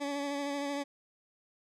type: tone with vibrato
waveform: 20% pulse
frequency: 283.7 Hz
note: C#4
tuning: 40 cents sharp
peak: -28 dBFS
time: 0-0.84 s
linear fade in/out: 20 ms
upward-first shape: sine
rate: 13 Hz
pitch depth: 25 cents each way
effects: low-pass 8000 Hz 12 dB/octave